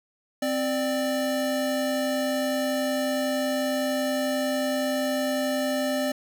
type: tone pair together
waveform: square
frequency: 261.5 / 593.2 Hz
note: C4 / D5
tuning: -1 / +17 cents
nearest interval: octave + major second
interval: 1418 cents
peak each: -28 / -27 dBFS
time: 0.42-6.12 s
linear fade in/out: 5 ms
effects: none